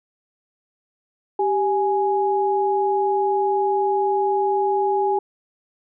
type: tone pair together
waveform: sine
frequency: 392 / 832.1 Hz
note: G4 / G#5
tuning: 0 / +3 cents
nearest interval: octave + minor second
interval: 1303 cents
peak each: -20 dBFS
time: 1.39-5.19 s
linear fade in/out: 5 ms
effects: none